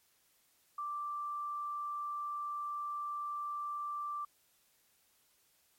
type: tone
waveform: sine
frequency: 1174.7 Hz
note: D6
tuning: in tune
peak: -36 dBFS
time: 0.78-4.25 s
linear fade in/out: 5 ms
effects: white hiss -71 dBFS RMS until 5.78 s + MP3 64 kbps